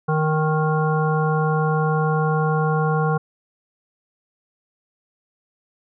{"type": "harmonic tone", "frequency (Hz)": 155.56, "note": "D#3", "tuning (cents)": 0, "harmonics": [1, 3, 5, 7, 9], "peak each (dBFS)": [-19, -24, -26, -27, -29], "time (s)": [0.08, 3.18], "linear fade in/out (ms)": 10, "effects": []}